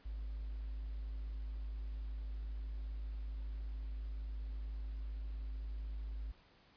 triangle tone with hard clipping, 52.2 Hz, G#1, 10 cents sharp, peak -40 dBFS, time 0.05-6.32 s, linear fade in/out 10 ms, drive 4 dB, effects pink hiss -66 dBFS RMS until 6.76 s + resampled to 11025 Hz

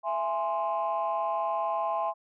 sine chord, E augmented, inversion none, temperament equal with one note detuned, 667.3 / 830.6 / 1046.5 Hz, E5 / G#5 / B#5, +21 / 0 / 0 cents, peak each -30 dBFS, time 0.03-2.14 s, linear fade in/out 50 ms, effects tanh soft clip ceiling -20 dBFS

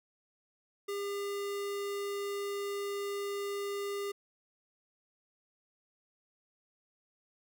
square tone, 402.7 Hz, G4, 47 cents sharp, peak -35 dBFS, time 0.88-4.12 s, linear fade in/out 10 ms, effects none

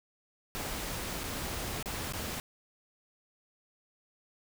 pink noise with dropouts, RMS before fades -37 dBFS, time 0.55-2.4 s, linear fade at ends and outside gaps 0 ms, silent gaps 1.235-1.24 / 1.827-1.858 / 2.124-2.135 s, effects none

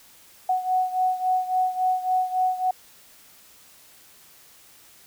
sine beating tone pair, 740 / 743.6 Hz, F#5 / F#5, 0 / +8 cents, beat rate 3.6 Hz, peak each -22 / -26 dBFS, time 0.49-2.71 s, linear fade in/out 5 ms, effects white hiss -52 dBFS RMS until 5.06 s

